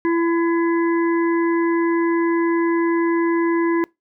harmonic tone, 336.2 Hz, E4, 34 cents sharp, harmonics 1 / 3 / 5 / 6, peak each -16 / -26 / -30 / -32 dBFS, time 0.05-3.84 s, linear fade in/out 0 ms, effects noise-tail reverb RT60 0.2 s tail -25 dB re dry

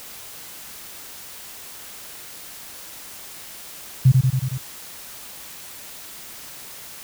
sine tone with echo, 130.1 Hz, C3, 9 cents flat, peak -8 dBFS, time 4.05-4.12 s, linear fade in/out 10 ms, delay 92 ms, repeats 5, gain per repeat -3 dB, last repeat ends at 4.58 s, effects white hiss -39 dBFS RMS until 7.03 s

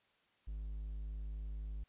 triangle tone, 51.91 Hz, G#1, in tune, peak -38 dBFS, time 0.47-1.84 s, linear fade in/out 10 ms, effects white hiss -73 dBFS RMS until 1.88 s + resampled to 8000 Hz

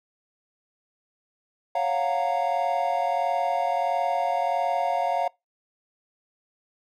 triangle chord, Gb major seventh, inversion second, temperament equal with one note detuned, 554.4 / 698.5 / 740 / 928 Hz, Db5 / F5 / Gb5 / Bb5, 0 / 0 / 0 / -8 cents, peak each -28 / -23 / -26 / -28 dBFS, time 1.75-5.28 s, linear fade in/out 5 ms, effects noise-tail reverb RT60 0.2 s tail -24 dB re dry + tanh soft clip ceiling -11 dBFS

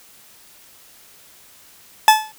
40% pulse tone with exponential decay, 866 Hz, A5, 28 cents flat, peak -3 dBFS, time 2.08-2.32 s, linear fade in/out 1 ms, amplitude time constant 52 ms, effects white hiss -48 dBFS RMS until 2.38 s

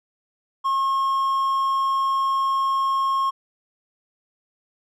triangle tone, 1080 Hz, C#6, 45 cents flat, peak -17 dBFS, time 0.64-3.31 s, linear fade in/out 20 ms, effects none

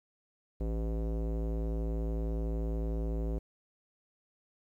square tone with low-pass filter, 55.4 Hz, A1, 13 cents sharp, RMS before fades -33 dBFS, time 0.6-3.39 s, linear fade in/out 10 ms, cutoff 480 Hz, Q 1.9, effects 11-bit

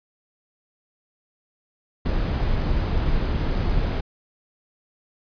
brown noise, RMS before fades -22 dBFS, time 2.05-4.01 s, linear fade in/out 10 ms, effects resampled to 11025 Hz

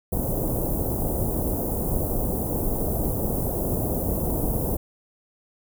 pink band-stop noise, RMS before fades -25 dBFS, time 0.12-4.77 s, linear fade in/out 10 ms, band 690 to 12000 Hz, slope 24 dB/octave, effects none

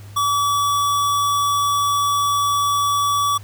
square tone, 1145 Hz, D6, 44 cents flat, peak -17 dBFS, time 0.16-3.38 s, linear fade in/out 10 ms, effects added 101 Hz sine -36 dBFS peak until 3.43 s + pink hiss -47 dBFS RMS until 3.43 s

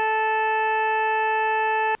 25% pulse tone pair together, 437.5 / 875 Hz, A4 / A5, -10 / -10 cents, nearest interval octave, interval 1200 cents, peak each -22 / -19 dBFS, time 0-1.95 s, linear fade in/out 0 ms, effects pink hiss -58 dBFS RMS until 2 s + resampled to 8000 Hz

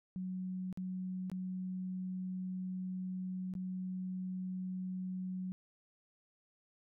sine tone with dropouts, 185 Hz, F#3, in tune, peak -37 dBFS, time 0.16-5.52 s, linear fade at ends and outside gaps 0 ms, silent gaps 0.727-0.774 / 1.299-1.316 / 3.538-3.552 s, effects none

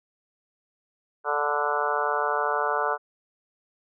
harmonic tone with a mistuned harmonic, 146.83 Hz, D3, in tune, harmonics 3 / 4 / 5 / 6 / 7 / 8 / 9 / 10, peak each -31 / -31 / -31 / -31 / -31 / -31 / -31 / -31 dBFS, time 1.24-2.98 s, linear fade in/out 50 ms, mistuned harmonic 7, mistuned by -21 cents, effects none

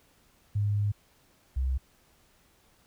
sine tone pair in turn, 102.9 / 65.16 Hz, G#2 / C2, -16 / -7 cents, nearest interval minor sixth, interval 791 cents, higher first, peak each -24 / -25 dBFS, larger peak first, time 0.55-0.92 / 1.56-1.78 s, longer first, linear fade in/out 10 ms, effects pink hiss -64 dBFS RMS until 2.86 s

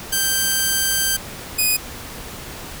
5% pulse tone pair in turn, 1568 / 2489 Hz, G6 / D#7, 0 / 0 cents, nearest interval minor sixth, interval 800 cents, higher second, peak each -6 dBFS, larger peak neither, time 0.12-1.17 / 1.58-1.77 s, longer first, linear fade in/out 10 ms, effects pink hiss -34 dBFS RMS until 2.8 s

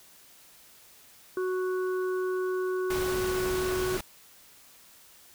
harmonic tone, 370 Hz, F#4, in tune, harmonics 1 / 3 / 4, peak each -27 / -39 / -40 dBFS, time 1.37-3.97 s, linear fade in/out 2 ms
pink noise, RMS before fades -35 dBFS, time 2.9-4.01 s, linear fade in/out 5 ms
effects white hiss -55 dBFS RMS until 5.34 s

